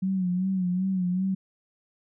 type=tone with vibrato; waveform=sine; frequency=185 Hz; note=F#3; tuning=in tune; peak=-23 dBFS; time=0.02-1.35 s; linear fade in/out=10 ms; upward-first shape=sine; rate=2.6 Hz; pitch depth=66 cents each way; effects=none